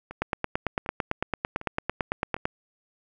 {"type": "two click trains", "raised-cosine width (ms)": 0.5, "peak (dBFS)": [-23, -10], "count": [4, 21], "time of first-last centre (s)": [[0.11, 2.366], [0.22, 2.455]], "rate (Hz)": [1.33, 8.95], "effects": []}